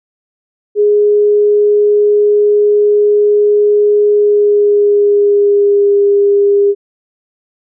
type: tone with pitch glide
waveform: sine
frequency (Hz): 415.3 to 403.9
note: G#4 to G#4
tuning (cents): 0 to -48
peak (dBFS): -6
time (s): 0.75-6.75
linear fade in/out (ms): 50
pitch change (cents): -48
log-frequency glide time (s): 4.11-5.97
effects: none